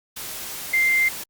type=tone in noise; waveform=sine; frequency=2093 Hz; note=C7; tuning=in tune; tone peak=-16 dBFS; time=0.73-1.09 s; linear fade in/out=10 ms; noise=white; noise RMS=-33 dBFS; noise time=0.16-1.24 s; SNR=+14 dB; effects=Opus 48 kbps